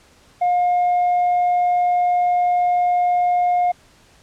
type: tone with tanh clipping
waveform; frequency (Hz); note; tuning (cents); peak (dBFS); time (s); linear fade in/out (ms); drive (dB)
sine; 713; F5; +36; -15; 0.41-3.72; 10; 1
effects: pink hiss -52 dBFS RMS until 4.22 s + low-pass 9000 Hz 12 dB/octave